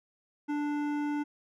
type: tone with hard clipping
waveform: triangle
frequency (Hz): 293.7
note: D4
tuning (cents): 0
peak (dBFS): -31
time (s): 0.48-1.24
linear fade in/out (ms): 20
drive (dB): 17
effects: none